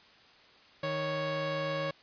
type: tone pair together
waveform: sawtooth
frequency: 155.41 / 554.4 Hz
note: D#3 / C#5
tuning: -2 / 0 cents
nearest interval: octave + minor seventh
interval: 2202 cents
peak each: -33 / -28 dBFS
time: 0.83-1.91 s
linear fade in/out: 5 ms
effects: white hiss -58 dBFS RMS until 2.02 s + resampled to 11025 Hz